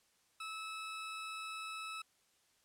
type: tone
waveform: 20% pulse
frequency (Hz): 1302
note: E6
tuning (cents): -22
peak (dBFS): -37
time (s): 0.4-2.02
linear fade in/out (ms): 5
effects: white hiss -73 dBFS RMS until 2.64 s + low-pass 10000 Hz 12 dB/octave